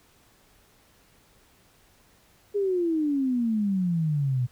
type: exponential sweep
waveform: sine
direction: down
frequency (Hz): 415.3 to 120.8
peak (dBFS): -22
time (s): 2.54-4.47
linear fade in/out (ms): 20
effects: pink hiss -60 dBFS RMS until 4.51 s